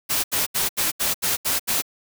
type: noise bursts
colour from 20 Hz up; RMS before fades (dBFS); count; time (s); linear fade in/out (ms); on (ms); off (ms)
white; -22; 8; 0.09-1.822; 20; 150; 76
effects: none